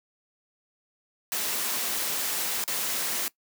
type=noise with dropouts; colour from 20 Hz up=white; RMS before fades=-29 dBFS; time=1.32-3.28 s; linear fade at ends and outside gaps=0 ms; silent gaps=2.639-2.678 s; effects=noise-tail reverb RT60 0.1 s tail -21 dB re dry + high-pass 200 Hz 12 dB/octave